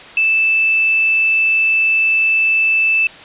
sine tone, 2637 Hz, E7, in tune, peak -11 dBFS, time 0.17-3.07 s, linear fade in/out 2 ms, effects white hiss -36 dBFS RMS until 3.24 s + resampled to 8000 Hz

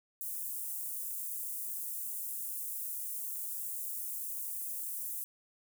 white high-pass noise, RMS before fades -39 dBFS, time 0.21-5.24 s, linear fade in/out 0 ms, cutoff 8900 Hz, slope 24 dB/octave, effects none

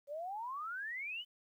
sine exponential sweep, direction up, 551 to 3077 Hz, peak -39 dBFS, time 0.07-1.25 s, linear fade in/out 50 ms, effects 12-bit

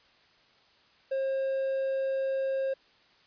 triangle tone, 536 Hz, C5, 42 cents sharp, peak -25 dBFS, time 1.11-2.74 s, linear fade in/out 10 ms, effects white hiss -62 dBFS RMS until 3.26 s + resampled to 11025 Hz

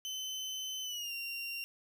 30% pulse tone with pitch glide, 3049 to 2764 Hz, G7 to F7, -49 to -19 cents, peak -35 dBFS, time 0.05-1.64 s, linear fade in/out 0 ms, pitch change -170 cents, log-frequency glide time 0.83-1.13 s, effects none

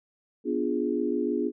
sine chord, B diminished seventh, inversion none, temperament equal, 246.9 / 293.7 / 349.2 / 415.3 Hz, B3 / D4 / F4 / Ab4, 0 / 0 / 0 / 0 cents, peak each -30 dBFS, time 0.44-1.52 s, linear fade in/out 50 ms, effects none

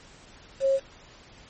sine tone with quantisation, 541 Hz, C#5, 42 cents flat, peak -19 dBFS, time 0.6-0.8 s, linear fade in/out 50 ms, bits 7, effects pink hiss -51 dBFS RMS until 1.49 s + MP3 32 kbps

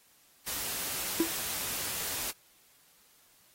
white noise, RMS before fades -35 dBFS, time 0.46-2.32 s, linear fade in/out 20 ms
triangle tone with exponential decay, 329.6 Hz, E4, in tune, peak -18 dBFS, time 1.2-1.32 s, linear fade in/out 2 ms, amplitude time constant 25 ms
effects white hiss -63 dBFS RMS until 3.54 s + AAC 48 kbps

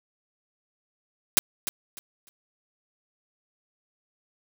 white noise with echo, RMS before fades -18 dBFS, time 1.37-1.39 s, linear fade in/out 0 ms, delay 300 ms, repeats 3, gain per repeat -12 dB, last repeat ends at 2.29 s, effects none

